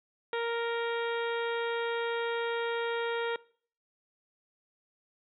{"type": "harmonic tone", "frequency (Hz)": 466.2, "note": "A#4", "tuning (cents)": 0, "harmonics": [1, 2, 3, 4, 5, 6, 7, 8], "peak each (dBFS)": [-31, -37, -39, -41, -45, -49, -46, -47], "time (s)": [0.33, 3.36], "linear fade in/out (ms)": 2, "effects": ["noise-tail reverb RT60 0.5 s tail -22 dB re dry"]}